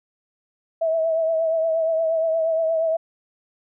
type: tone with vibrato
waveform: sine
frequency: 649 Hz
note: E5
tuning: 27 cents flat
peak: -18 dBFS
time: 0.81-2.97 s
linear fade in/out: 10 ms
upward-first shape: triangle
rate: 8.5 Hz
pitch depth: 44 cents each way
effects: none